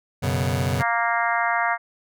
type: chord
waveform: sawtooth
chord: F# suspended fourth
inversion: none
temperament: just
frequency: 92.5 / 123.33 / 138.75 Hz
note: F#2 / B2 / C#3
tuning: 0 / -2 / +2 cents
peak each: -21 dBFS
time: 0.22-0.83 s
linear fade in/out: 20 ms
type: harmonic tone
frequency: 233.1 Hz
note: A#3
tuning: in tune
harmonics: 3 / 4 / 5 / 6 / 7 / 8 / 9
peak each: -25 / -26 / -27 / -28 / -28 / -29 / -30 dBFS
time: 0.78-1.78 s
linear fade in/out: 50 ms
effects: none